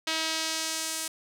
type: tone with band-pass filter sweep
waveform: sawtooth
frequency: 320 Hz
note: D#4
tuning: 49 cents sharp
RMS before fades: -31 dBFS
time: 0.07-1.08 s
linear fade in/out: 5 ms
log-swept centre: 3700 to 9000 Hz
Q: 1.1
effects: none